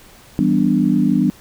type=chord; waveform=sine; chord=E minor seventh; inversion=none; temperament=equal; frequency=164.81 / 196 / 246.9 / 293.7 Hz; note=E3 / G3 / B3 / D4; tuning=0 / 0 / 0 / 0 cents; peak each=-21 / -17 / -17 / -18 dBFS; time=0.39-1.3 s; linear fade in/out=0 ms; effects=pink hiss -45 dBFS RMS until 1.4 s